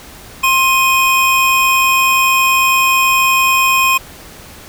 square tone pair together, 1058.7 / 2500 Hz, C6 / D#7, +20 / +8 cents, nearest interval octave + minor third, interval 1488 cents, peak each -13 dBFS, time 0.43-3.98 s, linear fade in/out 10 ms, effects pink hiss -36 dBFS RMS until 4.68 s

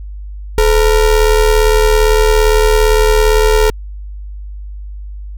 square ring-modulated tone, 234.8 Hz, A#3, 13 cents sharp, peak -5 dBFS, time 0.58-3.7 s, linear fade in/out 0 ms, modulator 196 Hz, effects added 50 Hz sine -24 dBFS peak until 5.37 s

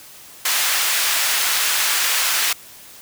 pink high-pass noise, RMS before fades -19 dBFS, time 0.45-2.53 s, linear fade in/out 5 ms, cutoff 1500 Hz, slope 12 dB/octave, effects white hiss -42 dBFS RMS until 3.01 s

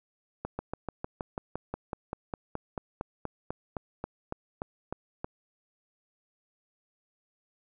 slowing click train, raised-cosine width 1 ms, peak -19 dBFS, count 23, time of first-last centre 0.45-5.245 s, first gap 140 ms, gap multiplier 1.04, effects none

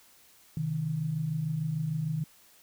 sine tone pair together, 131.1 / 157.76 Hz, C3 / D#3, +4 / +24 cents, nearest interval minor third, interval 320 cents, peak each -35 / -29 dBFS, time 0.57-2.24 s, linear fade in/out 2 ms, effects white hiss -59 dBFS RMS until 2.62 s

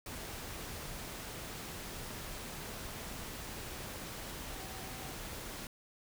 sine tone in noise, 766 Hz, G5, 40 cents flat, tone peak -53 dBFS, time 4.51-5.12 s, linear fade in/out 2 ms, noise pink, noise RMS -44 dBFS, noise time 0.06-5.67 s, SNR -12 dB, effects none

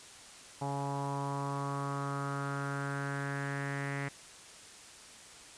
sawtooth tone with low-pass filter sweep, 140 Hz, C#3, 18 cents sharp, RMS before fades -36 dBFS, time 0.61-4.09 s, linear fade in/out 10 ms, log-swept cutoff 860 to 2000 Hz, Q 5.1, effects white hiss -52 dBFS RMS until 5.57 s + resampled to 22050 Hz

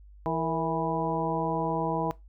harmonic tone with a mistuned harmonic, 163.8 Hz, E3, 11 cents flat, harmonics 1 / 2 / 3 / 4 / 5 / 6, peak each -33 / -33 / -33 / -33 / -33 / -33 dBFS, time 0.26-2.11 s, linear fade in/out 0 ms, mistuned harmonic 3, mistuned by -70 cents, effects noise-tail reverb RT60 0.2 s tail -20 dB re dry + added 50 Hz sine -48 dBFS peak until 2.28 s

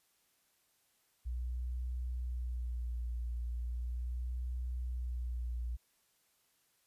sine tone with vibrato, 60.5 Hz, B1, 35 cents flat, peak -35 dBFS, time 1.25-5.77 s, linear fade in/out 20 ms, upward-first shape sine, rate 0.37 Hz, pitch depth 36 cents each way, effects white hiss -74 dBFS RMS until 6.86 s + resampled to 32000 Hz

